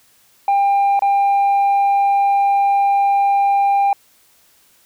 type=tone with dropouts; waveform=sine; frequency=798 Hz; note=G5; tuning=31 cents sharp; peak=-9 dBFS; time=0.48-3.93 s; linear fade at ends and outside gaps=2 ms; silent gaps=0.993-1.021 s; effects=tanh soft clip ceiling -11 dBFS + white hiss -54 dBFS RMS until 4.85 s